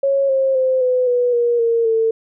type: tone with pitch steps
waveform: sine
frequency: 550 / 534.3 / 519.1 / 504.4 / 490 / 476 / 462.5 / 449.3 Hz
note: C#5 / C5 / C5 / B4 / B4 / A#4 / A#4 / A4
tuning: -14 / +36 / -14 / +36 / -14 / +36 / -14 / +36 cents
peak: -13 dBFS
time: 0.03-2.11 s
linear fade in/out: 5 ms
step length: 260 ms
effects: none